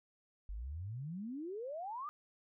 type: exponential sweep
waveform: sine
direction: up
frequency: 46.12 to 1244.5 Hz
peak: -40 dBFS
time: 0.49-2.09 s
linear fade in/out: 0 ms
effects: none